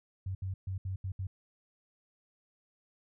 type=tone bursts at uneven times; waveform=sine; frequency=94.8 Hz; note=F#2; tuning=43 cents sharp; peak=-33 dBFS; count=6; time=0.26-0.35 / 0.42-0.54 / 0.67-0.78 / 0.85-0.96 / 1.04-1.12 / 1.19-1.27 s; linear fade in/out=5 ms; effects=none